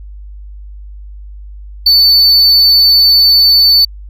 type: tone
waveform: triangle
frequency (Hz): 4505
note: C#8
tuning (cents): +27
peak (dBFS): -3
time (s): 1.86-3.85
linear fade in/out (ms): 5
effects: added 50 Hz sine -27 dBFS peak until 4.09 s